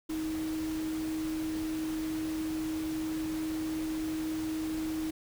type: tone in noise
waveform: sine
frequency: 315.6 Hz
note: D#4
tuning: 25 cents sharp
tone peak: -31 dBFS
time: 0.09-5.11 s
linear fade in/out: 10 ms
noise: pink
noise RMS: -44 dBFS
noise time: 0.09-5.11 s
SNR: +10 dB
effects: none